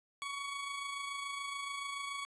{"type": "tone with amplitude modulation", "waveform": "20% pulse", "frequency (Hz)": 1122, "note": "C#6", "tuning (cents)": 21, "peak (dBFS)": -32, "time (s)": [0.22, 2.25], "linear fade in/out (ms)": 0, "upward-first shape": "sine", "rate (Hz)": 27, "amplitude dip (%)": 40, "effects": ["resampled to 22050 Hz", "12-bit"]}